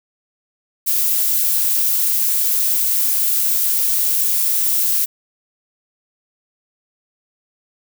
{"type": "noise", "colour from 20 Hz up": "violet", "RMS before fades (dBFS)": -17, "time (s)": [0.86, 5.06], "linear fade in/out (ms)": 20, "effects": []}